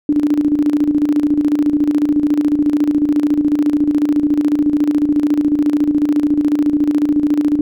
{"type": "tone with tremolo", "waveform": "sine", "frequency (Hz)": 295.2, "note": "D4", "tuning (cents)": 9, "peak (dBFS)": -9, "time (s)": [0.09, 7.61], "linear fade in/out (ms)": 2, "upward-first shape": "square", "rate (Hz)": 14, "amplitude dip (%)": 60, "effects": []}